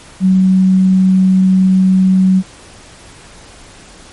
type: tone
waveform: sine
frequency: 187.7 Hz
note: F#3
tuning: 25 cents sharp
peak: -6 dBFS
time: 0.2-2.43 s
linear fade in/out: 50 ms
effects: pink hiss -38 dBFS RMS until 4.12 s + MP3 48 kbps